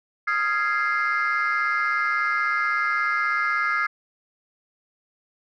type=chord; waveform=sine; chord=F minor seventh; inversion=third; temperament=equal with one note detuned; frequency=1244.5 / 1380.9 / 1661.2 / 2093 Hz; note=Eb6 / F6 / Ab6 / C7; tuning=0 / -20 / 0 / 0 cents; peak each=-25 dBFS; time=0.27-3.87 s; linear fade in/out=10 ms; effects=tanh soft clip ceiling -15 dBFS